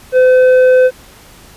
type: tone with tanh clipping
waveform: triangle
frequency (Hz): 510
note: C5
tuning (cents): -44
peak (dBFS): -6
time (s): 0.12-0.91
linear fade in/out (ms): 50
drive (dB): 11
effects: pink hiss -40 dBFS RMS until 1.56 s + resampled to 32000 Hz